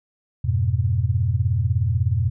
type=chord; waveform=sine; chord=F diminished; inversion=none; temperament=equal; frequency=87.31 / 103.83 / 123.47 Hz; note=F2 / Ab2 / Cb3; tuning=0 / 0 / 0 cents; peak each=-22 dBFS; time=0.44-2.3 s; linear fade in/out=10 ms; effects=none

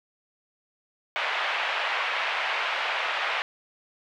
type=band-pass noise; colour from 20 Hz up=white; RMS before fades=-28 dBFS; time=1.16-3.42 s; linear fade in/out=0 ms; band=610 to 2800 Hz; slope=24 dB/octave; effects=none

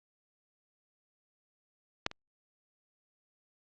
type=clicks; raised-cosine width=0.2 ms; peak=-10 / -26 dBFS; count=2; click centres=2.064 / 2.114 s; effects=low-pass 5000 Hz 12 dB/octave + Opus 48 kbps

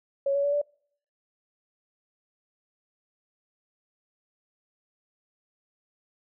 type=tone with pitch steps; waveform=sine; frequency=554.4 / 563.4 / 572.6 / 582 Hz; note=C#5 / C#5 / D5 / D5; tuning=0 / +28 / -44 / -16 cents; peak=-22 dBFS; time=0.26-0.616 s; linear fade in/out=5 ms; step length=89 ms; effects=noise-tail reverb RT60 0.6 s tail -26 dB re dry

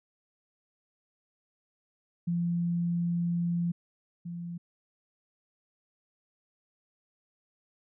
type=tone pair in turn; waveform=sine; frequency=172 / 172 Hz; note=F3 / F3; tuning=-26 / -26 cents; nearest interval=unison; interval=0 cents; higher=neither; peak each=-26 / -35 dBFS; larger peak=first; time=2.27-3.72 / 4.25-4.58 s; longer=first; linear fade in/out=10 ms; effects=none

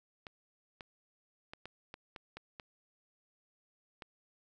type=clicks; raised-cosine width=0.3 ms; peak=-29 dBFS; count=9; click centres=0.268 / 0.808 / 1.535 / 1.656 / 1.941 / 2.162 / 2.37 / 2.598 / 4.022 s; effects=none

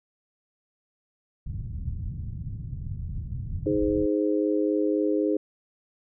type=low-pass noise; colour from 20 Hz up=white; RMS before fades=-33 dBFS; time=1.46-4.06 s; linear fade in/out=5 ms; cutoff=130 Hz; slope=24 dB/octave
type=chord; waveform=sine; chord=Ab major; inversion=second; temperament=just; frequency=311.5 / 415.3 / 519.1 Hz; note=Eb4 / Ab4 / C5; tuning=+2 / 0 / -14 cents; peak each=-24 / -26 / -29 dBFS; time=3.66-5.37 s; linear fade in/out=5 ms
effects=none

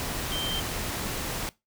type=tone in noise; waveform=sine; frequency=3136 Hz; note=G7; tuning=in tune; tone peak=-30 dBFS; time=0.32-0.6 s; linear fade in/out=0 ms; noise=pink; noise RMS=-32 dBFS; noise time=0-1.49 s; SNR=-1 dB; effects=noise-tail reverb RT60 0.2 s tail -20 dB re dry

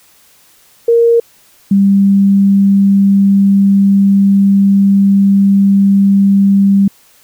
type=tone pair in turn; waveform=sine; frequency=466.2 / 197.55 Hz; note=A#4 / G3; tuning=0 / +14 cents; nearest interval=octave + minor third; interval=1486 cents; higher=first; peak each=-5 dBFS; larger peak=neither; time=0.88-1.2 / 1.71-6.88 s; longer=second; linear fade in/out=5 ms; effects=white hiss -47 dBFS RMS until 7.23 s

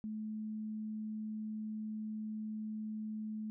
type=tone; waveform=sine; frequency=215.8 Hz; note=A3; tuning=33 cents flat; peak=-38 dBFS; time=0.04-3.5 s; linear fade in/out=0 ms; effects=none

